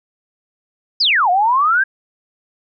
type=exponential two-way sweep; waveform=sine; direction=down then up; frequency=5310 to 697 to 1634 Hz; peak=-11 dBFS; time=1-1.84 s; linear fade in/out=10 ms; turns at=1.3 s; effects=none